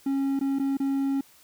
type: tone with dropouts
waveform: triangle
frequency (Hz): 273.7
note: C#4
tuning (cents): -22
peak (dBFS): -21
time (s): 0.06-1.21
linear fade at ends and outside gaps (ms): 5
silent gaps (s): 0.393-0.41 / 0.588-0.596 / 0.771-0.8
effects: white hiss -56 dBFS RMS until 1.43 s